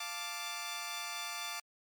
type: chord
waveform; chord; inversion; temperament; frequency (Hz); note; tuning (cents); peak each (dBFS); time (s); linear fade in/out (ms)
10% pulse; D minor; first; equal; 698.5 / 880 / 1174.7; F5 / A5 / D6; 0 / 0 / 0; -36 / -36 / -32; 0-1.6; 5
effects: MP3 96 kbps